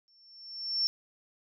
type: tone with exponential growth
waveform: sine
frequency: 5420 Hz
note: E8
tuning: 47 cents sharp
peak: -23 dBFS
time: 0.08-0.87 s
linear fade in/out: 0 ms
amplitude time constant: 170 ms
effects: none